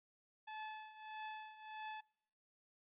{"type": "tone with tremolo", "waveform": "sawtooth", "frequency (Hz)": 865, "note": "A5", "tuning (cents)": -30, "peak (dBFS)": -40, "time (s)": [0.47, 2.01], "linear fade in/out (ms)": 10, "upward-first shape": "triangle", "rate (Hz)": 1.6, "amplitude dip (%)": 80, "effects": ["noise-tail reverb RT60 0.7 s tail -25 dB re dry", "resampled to 8000 Hz"]}